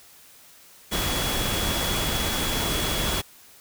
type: tone in noise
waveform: sine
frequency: 3361 Hz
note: G#7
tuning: 20 cents sharp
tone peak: -31 dBFS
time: 0.91-3.22 s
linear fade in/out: 20 ms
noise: pink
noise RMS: -26 dBFS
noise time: 0.91-3.22 s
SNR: -8 dB
effects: white hiss -51 dBFS RMS until 3.6 s